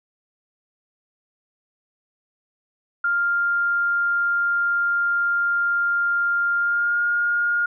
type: tone with pitch glide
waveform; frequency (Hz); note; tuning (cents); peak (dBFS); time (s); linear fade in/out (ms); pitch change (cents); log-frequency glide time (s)
sine; 1399 to 1420.2; F6 to F6; +3 to +29; -18; 3.04-7.66; 5; +26; 6.57-7.01
effects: none